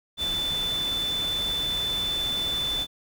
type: tone in noise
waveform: sine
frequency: 3513 Hz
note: A7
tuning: 3 cents flat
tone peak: -25 dBFS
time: 0.17-2.87 s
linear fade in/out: 50 ms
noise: pink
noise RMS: -36 dBFS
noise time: 0.17-2.87 s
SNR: +8 dB
effects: none